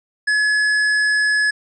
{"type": "tone with hard clipping", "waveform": "sine", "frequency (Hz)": 1700, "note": "G#6", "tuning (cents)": 40, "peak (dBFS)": -16, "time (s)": [0.27, 1.51], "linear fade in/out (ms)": 10, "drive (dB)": 9, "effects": ["resampled to 24000 Hz"]}